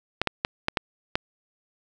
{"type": "clicks", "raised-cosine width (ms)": 0.3, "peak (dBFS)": -6, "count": 6, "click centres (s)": [0.216, 0.273, 0.449, 0.684, 0.772, 1.155], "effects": []}